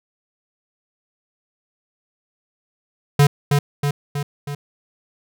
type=tone with echo; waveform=square; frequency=143.7 Hz; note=D3; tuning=37 cents flat; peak=-10 dBFS; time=3.19-3.27 s; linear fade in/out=5 ms; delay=320 ms; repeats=4; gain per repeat=-4 dB; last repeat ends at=4.55 s; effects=none